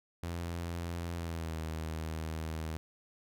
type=tone with pitch glide; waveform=sawtooth; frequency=85.4 to 79.68 Hz; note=F2 to D#2; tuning=-38 to +42 cents; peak=-32 dBFS; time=0.23-2.77 s; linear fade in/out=0 ms; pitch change=-120 cents; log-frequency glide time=1.16-1.58 s; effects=none

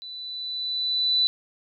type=tone with level ramp; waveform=sine; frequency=3983 Hz; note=B7; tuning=14 cents sharp; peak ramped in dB=-36 to -17 dBFS; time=0.02-1.27 s; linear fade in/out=0 ms; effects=none

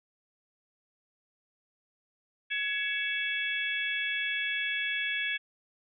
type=harmonic tone with a mistuned harmonic; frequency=560 Hz; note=C#5; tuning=18 cents sharp; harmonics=3 / 4 / 5 / 6; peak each=-33 / -34 / -35 / -36 dBFS; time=2.5-5.38 s; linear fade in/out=20 ms; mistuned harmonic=5; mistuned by=-100 cents; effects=none

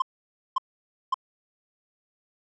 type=tone bursts; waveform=triangle; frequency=1049 Hz; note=C6; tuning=4 cents sharp; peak=-18 dBFS; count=3; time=0-1.143 s; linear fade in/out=5 ms; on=21 ms; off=540 ms; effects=resampled to 16000 Hz

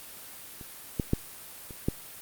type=clicks; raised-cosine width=3 ms; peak=-30 / -13 / -10 / -29 / -12 dBFS; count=5; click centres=0.612 / 0.998 / 1.134 / 1.708 / 1.885 s; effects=white hiss -45 dBFS RMS until 2.21 s + Opus 32 kbps

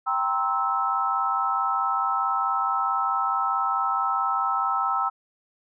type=chord; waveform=sine; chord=C dominant seventh; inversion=second; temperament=just; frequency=784.9 / 941.9 / 1046.5 / 1308.1 Hz; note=G5 / Bb5 / C6 / E6; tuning=+2 / +18 / 0 / -14 cents; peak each=-28 / -30 / -30 / -24 dBFS; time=0.06-5.1 s; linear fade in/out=20 ms; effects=none

